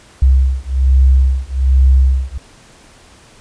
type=beating tone pair; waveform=sine; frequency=65.2 / 66.4 Hz; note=C2 / C2; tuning=-5 / +26 cents; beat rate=1.2 Hz; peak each=-11 dBFS; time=0.22-2.38 s; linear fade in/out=5 ms; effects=pink hiss -44 dBFS RMS until 3.4 s + resampled to 22050 Hz